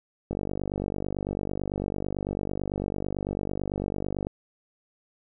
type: click train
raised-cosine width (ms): 2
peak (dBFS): -16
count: 195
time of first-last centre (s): 0.31-4.269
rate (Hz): 49
effects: none